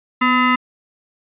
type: tone with frequency modulation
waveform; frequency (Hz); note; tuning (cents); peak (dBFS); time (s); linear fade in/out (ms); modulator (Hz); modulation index
sine; 514; C5; -31; -12; 0.21-0.56; 10; 762; 2.3
effects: resampled to 8000 Hz